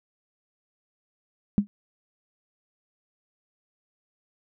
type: tone with exponential decay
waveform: sine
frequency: 203.5 Hz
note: G#3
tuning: 35 cents flat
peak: -12 dBFS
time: 1.58-1.67 s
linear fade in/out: 0 ms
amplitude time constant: 19 ms
effects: none